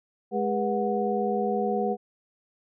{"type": "tone cluster", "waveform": "sine", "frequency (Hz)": [209.7, 406.3, 485.4, 735], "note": ["G#3", "G#4", "B4", "F#5"], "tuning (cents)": [17, -38, -30, -12], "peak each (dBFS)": -29, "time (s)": [0.31, 1.97], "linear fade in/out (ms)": 50, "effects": []}